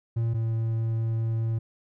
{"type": "tone pair in turn", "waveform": "triangle", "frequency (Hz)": [115.1, 113.12], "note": ["A#2", "A2"], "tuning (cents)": [-22, 48], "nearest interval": "unison", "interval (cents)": 30, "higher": "first", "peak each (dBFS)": [-21, -22], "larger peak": "first", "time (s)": [[0.16, 0.34], [0.34, 1.59]], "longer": "second", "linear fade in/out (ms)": 10, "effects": []}